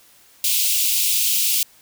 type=high-pass noise; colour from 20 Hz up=white; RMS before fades=-19 dBFS; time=0.44-1.63 s; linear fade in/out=2 ms; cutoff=2500 Hz; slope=48 dB/octave; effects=white hiss -52 dBFS RMS until 1.81 s